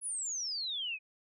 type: exponential sweep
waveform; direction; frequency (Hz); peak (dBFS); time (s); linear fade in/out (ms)
sine; down; 10540 to 2452; -34; 0.01-0.99; 50
effects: none